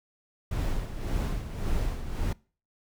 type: noise with tremolo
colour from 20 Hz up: brown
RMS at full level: -27 dBFS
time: 0.51-2.33 s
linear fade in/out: 5 ms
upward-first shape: sine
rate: 1.8 Hz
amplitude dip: 65%
effects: noise-tail reverb RT60 0.4 s tail -24 dB re dry